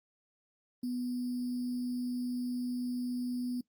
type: tone with sample-and-hold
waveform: sine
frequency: 246.9 Hz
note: B3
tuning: in tune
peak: -32 dBFS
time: 0.83-3.61 s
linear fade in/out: 5 ms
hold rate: 4900 Hz
effects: noise-tail reverb RT60 0.1 s tail -20 dB re dry + Opus 24 kbps